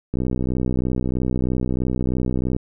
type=click train; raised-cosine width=3 ms; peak=-10 dBFS; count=154; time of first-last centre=0.14-2.565 s; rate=63.1 Hz; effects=none